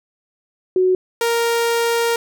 sine / sawtooth tone pair in turn, 370 / 466.2 Hz, F#4 / A#4, 0 / 0 cents, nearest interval major third, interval 400 cents, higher second, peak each -12 dBFS, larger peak neither, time 0.76-0.95 / 1.21-2.16 s, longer second, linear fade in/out 2 ms, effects none

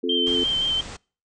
sine chord, F major, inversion second, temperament just, 261.9 / 349.2 / 436.5 Hz, C4 / F4 / A4, +2 / 0 / -14 cents, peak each -27 dBFS, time 0.03-0.44 s, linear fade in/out 10 ms
sine tone with vibrato, 3126 Hz, G7, 6 cents flat, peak -20 dBFS, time 0.09-0.81 s, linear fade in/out 5 ms, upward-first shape square, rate 5.7 Hz, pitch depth 18 cents each way
pink low-pass noise, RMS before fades -37 dBFS, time 0.26-0.97 s, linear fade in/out 10 ms, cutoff 8600 Hz, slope 96 dB/octave
effects noise-tail reverb RT60 0.4 s tail -26 dB re dry

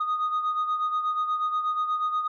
sine beating tone pair, 1239 / 1247.3 Hz, D#6 / D#6, -8 / +4 cents, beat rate 8.3 Hz, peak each -23 / -30 dBFS, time 0-2.28 s, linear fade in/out 10 ms, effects tanh soft clip ceiling -21 dBFS

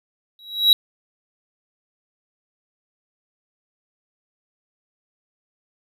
triangle tone with exponential growth, 3875 Hz, B7, 34 cents flat, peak -5 dBFS, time 0.39-0.73 s, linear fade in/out 1 ms, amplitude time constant 72 ms, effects none

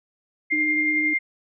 sine tone with tremolo, 2110 Hz, C7, 14 cents sharp, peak -18 dBFS, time 0.5-1.19 s, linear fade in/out 20 ms, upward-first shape triangle, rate 11 Hz, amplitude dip 35%
sine tone with vibrato, 305.5 Hz, D#4, 32 cents flat, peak -26 dBFS, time 0.52-1.14 s, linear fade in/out 10 ms, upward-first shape sine, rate 16 Hz, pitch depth 14 cents each way
effects none

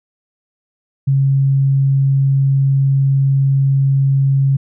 sine tone, 136.6 Hz, C#3, 25 cents flat, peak -10 dBFS, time 1.07-4.57 s, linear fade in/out 10 ms, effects none

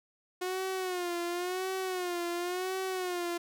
sawtooth tone with vibrato, 361.6 Hz, F#4, 40 cents flat, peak -28 dBFS, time 0.41-3.38 s, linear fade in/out 10 ms, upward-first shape sine, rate 0.94 Hz, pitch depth 81 cents each way, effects none

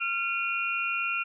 sine tone cluster, 1377 / 2435 / 2751 Hz, F6 / D#7 / F7, -25 / -38 / -27 cents, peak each -31 dBFS, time 0-1.24 s, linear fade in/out 20 ms, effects none

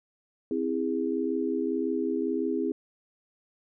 sine chord, C augmented, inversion none, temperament just, 261.6 / 327 / 408.8 Hz, C4 / E4 / G#4, 0 / -14 / -27 cents, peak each -30 dBFS, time 0.51-2.72 s, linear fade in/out 2 ms, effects none

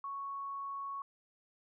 sine tone, 1108.7 Hz, C#6, in tune, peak -38 dBFS, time 0.04-1.02 s, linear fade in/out 2 ms, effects none

